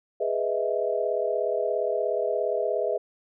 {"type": "chord", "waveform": "sine", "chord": "E major seventh", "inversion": "first", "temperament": "equal", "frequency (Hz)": [415.3, 493.9, 622.3, 659.3], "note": ["G#4", "B4", "D#5", "E5"], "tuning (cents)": [0, 0, 0, 0], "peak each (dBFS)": -29, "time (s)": [0.2, 2.98], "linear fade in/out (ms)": 10, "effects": []}